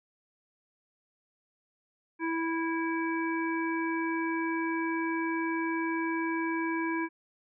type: harmonic tone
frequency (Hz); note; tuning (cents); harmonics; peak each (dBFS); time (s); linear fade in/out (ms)
328.4; E4; -6; 1 / 3 / 5 / 7; -30 / -35 / -37 / -38; 2.19-7.09; 50
effects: none